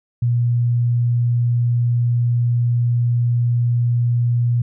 sine tone, 120 Hz, B2, 49 cents flat, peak -14 dBFS, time 0.22-4.62 s, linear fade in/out 5 ms, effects none

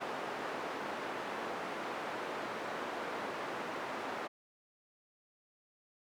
white band-pass noise, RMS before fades -40 dBFS, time 0-4.28 s, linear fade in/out 20 ms, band 260 to 1200 Hz, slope 12 dB/octave, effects none

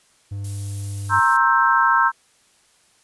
triangle tone, 100 Hz, G2, 35 cents sharp, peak -24 dBFS, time 0.31-1.2 s, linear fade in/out 10 ms
violet noise, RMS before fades -34 dBFS, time 0.44-1.37 s, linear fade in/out 5 ms
sine chord, C dominant seventh, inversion third, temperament equal with one note detuned, 932.3 / 1066 / 1318.5 / 1568 Hz, Bb5 / C6 / E6 / G6, 0 / +32 / 0 / 0 cents, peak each -19 dBFS, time 1.09-2.12 s, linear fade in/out 50 ms
effects white hiss -58 dBFS RMS until 3.03 s + resampled to 24000 Hz

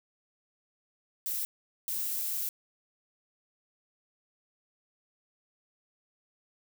violet noise bursts at uneven times, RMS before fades -33 dBFS, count 2, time 1.26-1.45 / 1.88-2.49 s, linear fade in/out 0 ms, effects none

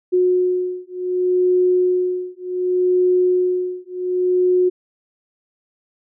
sine beating tone pair, 363.2 / 363.87 Hz, F#4 / F#4, -32 / -29 cents, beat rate 0.67 Hz, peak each -18 dBFS, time 0.12-4.7 s, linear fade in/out 20 ms, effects none

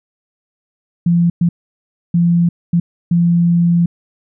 sine tone bursts at uneven times, 171.6 Hz, F3, 30 cents flat, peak -9 dBFS, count 5, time 1.06-1.3 / 1.41-1.49 / 2.14-2.49 / 2.73-2.8 / 3.11-3.86 s, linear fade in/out 5 ms, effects none

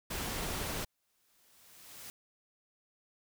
pink noise, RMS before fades -37 dBFS, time 0.1-0.85 s, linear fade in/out 10 ms
white noise with exponential growth, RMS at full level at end -46 dBFS, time 0.81-2.1 s, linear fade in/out 0 ms, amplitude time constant 280 ms
effects none

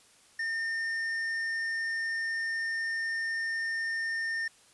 triangle tone with tanh clipping, 1816 Hz, A#6, 46 cents flat, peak -31 dBFS, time 0.39-4.48 s, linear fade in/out 5 ms, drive 11 dB, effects white hiss -60 dBFS RMS until 4.73 s + resampled to 24000 Hz

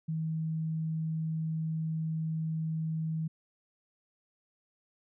sine tone, 159.7 Hz, D#3, 45 cents sharp, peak -30 dBFS, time 0.08-3.28 s, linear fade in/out 10 ms, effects none

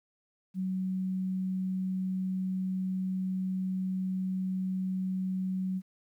sine tone, 187.2 Hz, F#3, 20 cents sharp, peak -29 dBFS, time 0.54-5.82 s, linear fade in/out 50 ms, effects 11-bit

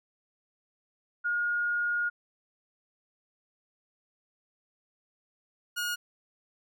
sine / sawtooth tone pair in turn, 1430 / 1436.9 Hz, F6 / F6, +41 / +49 cents, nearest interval unison, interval 8 cents, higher second, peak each -26 dBFS, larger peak neither, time 1.24-2.1 / 5.76-5.96 s, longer first, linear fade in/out 20 ms, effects none

